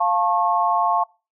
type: chord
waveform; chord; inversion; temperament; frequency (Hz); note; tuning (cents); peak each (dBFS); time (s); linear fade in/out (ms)
sine; F augmented; none; equal with one note detuned; 698.5 / 880 / 1088.4; F5 / A5 / C#6; 0 / 0 / -32; -21; 0-1.04; 10
effects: noise-tail reverb RT60 0.3 s tail -23 dB re dry